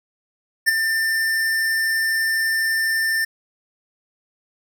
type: tone with ADSR envelope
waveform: square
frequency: 1792 Hz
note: A6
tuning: 31 cents sharp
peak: -11 dBFS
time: 0.66-3.25 s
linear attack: 27 ms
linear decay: 14 ms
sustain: -8 dB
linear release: 8 ms
effects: none